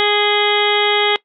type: harmonic tone with a mistuned harmonic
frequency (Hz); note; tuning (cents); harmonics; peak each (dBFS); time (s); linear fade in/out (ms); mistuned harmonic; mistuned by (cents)
414.5; G#4; -3; 1 / 2 / 3 / 4 / 5 / 6 / 7 / 8 / 9; -18 / -20 / -24 / -25 / -20 / -28 / -26 / -19 / -24; 0-1.16; 0; 7; +53
effects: noise-tail reverb RT60 0.1 s tail -20 dB re dry